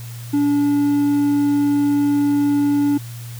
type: tone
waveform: triangle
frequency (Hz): 287.8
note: D4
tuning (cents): -35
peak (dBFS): -12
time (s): 0.33-2.98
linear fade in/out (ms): 10
effects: added 118 Hz sine -30 dBFS peak until 3.39 s + white hiss -41 dBFS RMS until 3.39 s